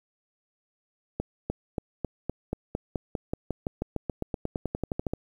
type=accelerating click train; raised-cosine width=2 ms; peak=-15 dBFS; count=26; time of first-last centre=1.2-5.135 s; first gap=300 ms; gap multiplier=0.94; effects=9-bit